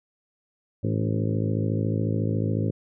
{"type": "harmonic tone with a mistuned harmonic", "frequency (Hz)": 54, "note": "A1", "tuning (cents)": -32, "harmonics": [2, 3, 4, 5, 6, 7, 8, 9, 10], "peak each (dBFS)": [-25, -29, -31, -33, -35, -36, -37, -38, -39], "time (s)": [0.83, 2.71], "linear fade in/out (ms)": 10, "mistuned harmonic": 5, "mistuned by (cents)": 44, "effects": []}